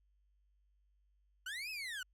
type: linear two-way sweep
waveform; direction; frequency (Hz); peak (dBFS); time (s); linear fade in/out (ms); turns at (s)
30% pulse; up then down; 1429 to 2621 to 1429; -38; 1.46-2.03; 5; 1.7
effects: added 50 Hz sine -70 dBFS peak until 2.13 s + low-pass 12000 Hz 12 dB/octave